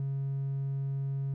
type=tone; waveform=triangle; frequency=137.1 Hz; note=C#3; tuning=19 cents flat; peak=-27 dBFS; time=0-1.34 s; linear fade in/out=2 ms; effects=tanh soft clip ceiling -25 dBFS